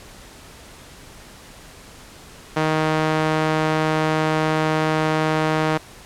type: tone with band-pass filter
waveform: sawtooth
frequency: 156.4 Hz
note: D#3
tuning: 9 cents sharp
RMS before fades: -20 dBFS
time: 2.56-5.78 s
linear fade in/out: 10 ms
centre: 980 Hz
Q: 0.51
effects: pink hiss -43 dBFS RMS until 6.05 s + low-pass 11000 Hz 12 dB/octave